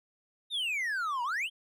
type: exponential two-way sweep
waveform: triangle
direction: down then up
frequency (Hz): 3780 to 932.3 to 3296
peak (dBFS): -28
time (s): 0.5-1.5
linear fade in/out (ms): 50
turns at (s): 1.23
effects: none